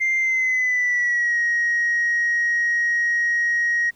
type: tone with pitch glide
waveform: sine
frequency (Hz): 2094 to 1887.2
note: C7 to A#6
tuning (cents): +1 to +21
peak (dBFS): -16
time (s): 0-3.91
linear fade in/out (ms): 20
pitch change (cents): -180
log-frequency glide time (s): 0.18-1.38
effects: tanh soft clip ceiling -15 dBFS + pink hiss -58 dBFS RMS until 3.95 s